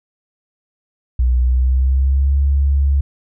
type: tone with pitch glide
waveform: sine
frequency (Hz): 61.74 to 69.7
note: B1 to C#2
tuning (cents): 0 to +10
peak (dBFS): -11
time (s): 1.19-3.01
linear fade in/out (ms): 5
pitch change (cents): +210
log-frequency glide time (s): 1.4-2.36
effects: none